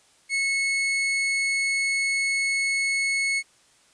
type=tone; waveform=40% pulse; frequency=2193 Hz; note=C#7; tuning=19 cents flat; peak=-21 dBFS; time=0.29-3.43 s; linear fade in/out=50 ms; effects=white hiss -59 dBFS RMS until 3.93 s + resampled to 22050 Hz